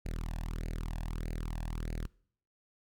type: tone with flanger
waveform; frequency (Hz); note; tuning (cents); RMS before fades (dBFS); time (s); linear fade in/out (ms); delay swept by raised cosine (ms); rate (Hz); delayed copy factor
sawtooth; 40.2; E1; -43; -37; 0.05-2.07; 10; 0.44 to 1.18; 1.6; +0.8
effects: noise-tail reverb RT60 0.6 s tail -23 dB re dry